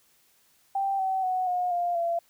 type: tone with pitch steps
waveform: sine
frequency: 784 / 762.1 / 740.9 / 720.2 / 700.1 / 680.5 Hz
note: G5 / G5 / F#5 / F#5 / F5 / F5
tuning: 0 / -49 / +2 / -47 / +4 / -45 cents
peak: -24 dBFS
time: 0.75-2.19 s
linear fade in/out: 5 ms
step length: 240 ms
effects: white hiss -64 dBFS RMS until 2.29 s